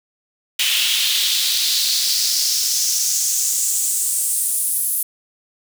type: noise with high-pass filter sweep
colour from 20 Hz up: pink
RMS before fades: -19 dBFS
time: 0.59-5.03 s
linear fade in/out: 5 ms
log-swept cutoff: 2900 to 11000 Hz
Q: 3.1
effects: none